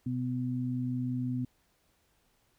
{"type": "tone pair together", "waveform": "sine", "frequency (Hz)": [125.67, 251.2], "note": ["B2", "B3"], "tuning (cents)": [31, 30], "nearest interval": "octave", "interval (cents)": 1199, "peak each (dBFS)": [-33, -32], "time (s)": [0.06, 1.45], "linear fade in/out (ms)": 5, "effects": ["pink hiss -71 dBFS RMS until 2.58 s"]}